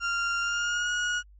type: tone with pitch glide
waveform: 35% pulse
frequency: 1391 to 1448.4 Hz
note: F6 to F#6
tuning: -7 to -37 cents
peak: -24 dBFS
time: 0-1.23 s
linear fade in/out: 50 ms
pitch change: +70 cents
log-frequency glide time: 0.41-0.91 s
effects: added 50 Hz sine -50 dBFS peak until 1.39 s + MP3 32 kbps